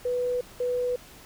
sine tone pair in turn, 493.9 / 493.9 Hz, B4 / B4, 0 / 0 cents, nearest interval unison, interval 0 cents, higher neither, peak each -24 dBFS, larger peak neither, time 0.05-0.41 / 0.6-0.96 s, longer neither, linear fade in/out 5 ms, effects pink hiss -49 dBFS RMS until 1.25 s

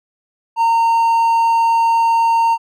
triangle tone, 918 Hz, A#5, 27 cents flat, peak -9 dBFS, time 0.56-2.58 s, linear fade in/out 50 ms, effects none

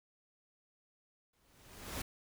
pink noise with exponential growth, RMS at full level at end -38 dBFS, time 1.33-2.02 s, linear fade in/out 5 ms, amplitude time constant 150 ms, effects none

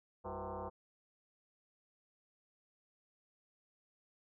sine tone with frequency modulation, 196 Hz, G3, in tune, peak -40 dBFS, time 0.24-0.7 s, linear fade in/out 20 ms, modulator 142 Hz, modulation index 6.5, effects none

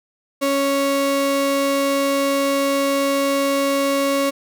35% pulse tone pair together, 277.2 / 554.4 Hz, C#4 / C#5, 0 / 0 cents, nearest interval octave, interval 1200 cents, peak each -19 dBFS, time 0.41-4.31 s, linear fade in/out 20 ms, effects none

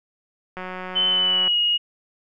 click train, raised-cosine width 0.5 ms, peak -18 dBFS, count 168, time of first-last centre 0.57-1.478 s, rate 184 Hz
sine tone with pitch glide, 3047 to 2879 Hz, G7 to F#7, -50 to -48 cents, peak -17 dBFS, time 0.95-1.78 s, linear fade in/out 20 ms, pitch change -98 cents, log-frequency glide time 1.08-1.59 s
effects none

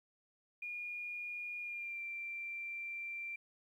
sine tone with pitch glide, 2431 to 2358 Hz, D#7 to D7, -41 to +6 cents, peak -40 dBFS, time 0.62-3.36 s, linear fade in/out 5 ms, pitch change -53 cents, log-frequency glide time 1.61-2.01 s, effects 12-bit

